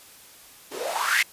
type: noise with band-pass filter sweep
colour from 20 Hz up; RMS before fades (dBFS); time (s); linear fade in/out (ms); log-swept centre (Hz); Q
blue; -25; 0.71-1.23; 10; 330 to 2200; 6.6
effects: white hiss -49 dBFS RMS until 1.32 s + resampled to 32000 Hz